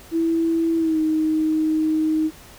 sine tone with pitch glide, 329.3 to 313.2 Hz, E4 to D#4, -2 to +11 cents, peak -17 dBFS, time 0.11-2.31 s, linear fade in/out 50 ms, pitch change -87 cents, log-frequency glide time 0.77-0.99 s, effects pink hiss -45 dBFS RMS until 2.58 s

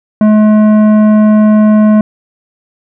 sine tone with tanh clipping, 213.4 Hz, G#3, 47 cents sharp, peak -5 dBFS, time 0.21-2.01 s, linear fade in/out 2 ms, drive 12 dB, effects none

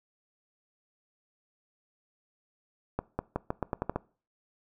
accelerating click train, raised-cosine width 1 ms, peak -15 dBFS, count 9, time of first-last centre 2.99-3.96 s, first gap 200 ms, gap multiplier 0.85, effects noise-tail reverb RT60 0.4 s tail -22 dB re dry

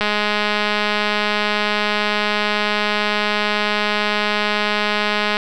click train, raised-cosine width 0.3 ms, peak -3 dBFS, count 1121, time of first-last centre 0.01-5.369 s, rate 209 Hz, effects none

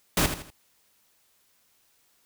pink noise with echo, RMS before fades -22 dBFS, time 0.17-0.26 s, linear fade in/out 2 ms, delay 81 ms, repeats 3, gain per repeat -9 dB, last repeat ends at 0.503 s, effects white hiss -66 dBFS RMS until 2.25 s

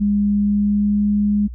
sine tone with pitch glide, 204.6 to 206.4 Hz, G#3 to G#3, -26 to -10 cents, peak -14 dBFS, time 0-1.48 s, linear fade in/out 20 ms, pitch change +16 cents, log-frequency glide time 0.35-1.06 s, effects added 60 Hz sine -29 dBFS peak until 1.54 s

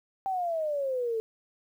sine exponential sweep, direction down, 784 to 438.4 Hz, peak -27 dBFS, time 0.26-1.2 s, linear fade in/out 0 ms, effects 10-bit

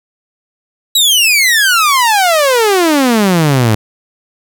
sawtooth exponential sweep, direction down, 3951 to 103.83 Hz, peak -4 dBFS, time 0.95-3.75 s, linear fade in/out 5 ms, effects none

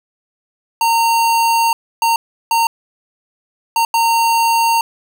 square tone bursts at uneven times, 919 Hz, A#5, 25 cents flat, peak -12 dBFS, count 5, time 0.81-1.73 / 2.02-2.16 / 2.51-2.67 / 3.76-3.85 / 3.94-4.81 s, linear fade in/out 2 ms, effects none

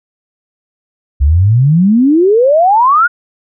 sine exponential sweep, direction up, 65.41 to 1480 Hz, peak -5 dBFS, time 1.2-3.08 s, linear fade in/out 20 ms, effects none

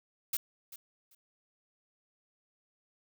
blue noise with echo, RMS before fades -32 dBFS, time 0.33-0.37 s, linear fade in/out 5 ms, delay 390 ms, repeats 2, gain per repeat -15 dB, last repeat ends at 1.15 s, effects none

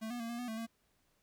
square tone with pitch steps, 220.9 / 242.2 / 230 / 236.5 / 245.6 / 221.6 / 228 Hz, A3 / B3 / A#3 / A#3 / B3 / A3 / A#3, +7 / -34 / -23 / +25 / -9 / +13 / -38 cents, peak -39 dBFS, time 0.01-0.668 s, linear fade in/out 20 ms, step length 94 ms, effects pink hiss -75 dBFS RMS until 1.22 s

